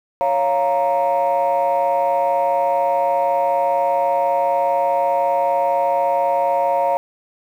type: chord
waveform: sine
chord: Bb minor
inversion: first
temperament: equal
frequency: 554.4 / 698.5 / 932.3 Hz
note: Db5 / F5 / Bb5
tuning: 0 / 0 / 0 cents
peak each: -18 dBFS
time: 0.21-6.97 s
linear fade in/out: 0 ms
effects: tanh soft clip ceiling -10 dBFS + 8-bit